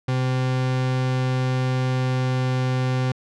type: tone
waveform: 40% pulse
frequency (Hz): 128.6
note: C3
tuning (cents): -30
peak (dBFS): -19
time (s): 0.08-3.12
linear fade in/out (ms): 5
effects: low-pass 5000 Hz 12 dB/octave